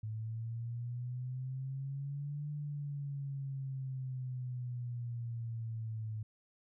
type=exponential two-way sweep; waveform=sine; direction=up then down; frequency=108.2 to 148.2 to 108.2 Hz; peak=-37 dBFS; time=0.03-6.23 s; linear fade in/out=5 ms; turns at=2.5 s; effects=none